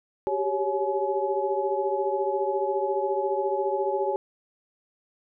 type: tone cluster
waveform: sine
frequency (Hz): 385.2 / 399.6 / 555 / 849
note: G4 / G4 / C#5 / G#5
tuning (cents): -30 / +33 / +2 / +38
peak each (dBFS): -29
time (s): 0.27-4.16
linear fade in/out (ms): 0
effects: none